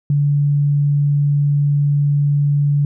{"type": "tone", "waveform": "sine", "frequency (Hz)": 144.2, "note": "D3", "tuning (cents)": -31, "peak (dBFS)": -12, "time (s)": [0.1, 2.85], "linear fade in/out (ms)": 2, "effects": []}